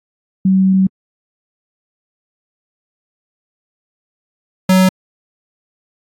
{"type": "tone pair in turn", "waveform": ["sine", "square"], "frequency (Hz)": [190, 186.84], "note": ["F#3", "F#3"], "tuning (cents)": [46, 17], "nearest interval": "unison", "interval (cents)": 29, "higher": "first", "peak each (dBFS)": -8, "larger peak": "neither", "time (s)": [[0.45, 0.87], [4.69, 4.89]], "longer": "first", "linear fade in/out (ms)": 5, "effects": ["AAC 48 kbps"]}